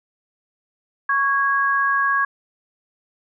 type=tone pair together; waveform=sine; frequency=1113 / 1647.2 Hz; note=C#6 / G#6; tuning=+7 / -15 cents; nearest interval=perfect fifth; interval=678 cents; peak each=-19 / -19 dBFS; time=1.09-2.25 s; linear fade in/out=5 ms; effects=none